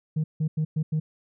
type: tone bursts at uneven times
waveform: sine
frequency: 155.56 Hz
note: D#3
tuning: in tune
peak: -20 dBFS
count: 5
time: 0.16-0.24 / 0.4-0.48 / 0.57-0.65 / 0.76-0.83 / 0.92-1 s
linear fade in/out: 10 ms
effects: tanh soft clip ceiling -20 dBFS